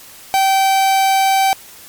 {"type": "tone", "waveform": "45% pulse", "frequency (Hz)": 774, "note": "G5", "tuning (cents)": -22, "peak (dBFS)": -11, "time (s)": [0.34, 1.53], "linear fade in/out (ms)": 0, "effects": ["white hiss -39 dBFS RMS until 1.88 s", "MP3 96 kbps"]}